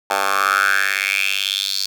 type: tone with high-pass filter sweep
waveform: 10% pulse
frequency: 98 Hz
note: G2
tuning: in tune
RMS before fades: -19 dBFS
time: 0.1-1.86 s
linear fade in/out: 5 ms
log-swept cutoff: 860 to 4600 Hz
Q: 5.4
effects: none